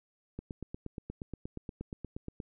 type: click train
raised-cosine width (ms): 3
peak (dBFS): -26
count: 18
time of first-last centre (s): 0.39-2.402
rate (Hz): 8.45
effects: none